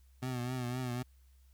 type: tone with vibrato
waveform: 25% pulse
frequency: 125.1 Hz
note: B2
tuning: 23 cents sharp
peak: -31 dBFS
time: 0.22-1.03 s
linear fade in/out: 10 ms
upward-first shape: triangle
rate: 3.9 Hz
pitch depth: 70 cents each way
effects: added 65 Hz sine -59 dBFS peak until 1.53 s + white hiss -74 dBFS RMS until 1.53 s